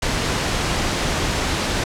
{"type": "noise", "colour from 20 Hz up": "pink", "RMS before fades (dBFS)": -21, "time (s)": [0.02, 1.84], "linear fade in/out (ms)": 5, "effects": ["low-pass 7000 Hz 12 dB/octave"]}